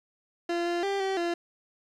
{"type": "tone with pitch steps", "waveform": "30% pulse", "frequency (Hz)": [343.7, 346.2, 395.9, 385.4, 343.4], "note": ["F4", "F4", "G4", "G4", "F4"], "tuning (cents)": [-28, -15, 17, -29, -29], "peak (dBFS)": -24, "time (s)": [0.49, 1.34], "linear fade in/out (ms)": 5, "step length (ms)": 170, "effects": ["low-pass 5000 Hz 12 dB/octave", "10-bit"]}